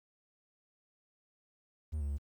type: tone with pitch steps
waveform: triangle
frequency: 76.9 / 71.6 / 71 Hz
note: D#2 / D2 / C#2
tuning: -20 / -43 / +42 cents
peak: -31 dBFS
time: 1.92-2.184 s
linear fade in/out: 20 ms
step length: 88 ms
effects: 11-bit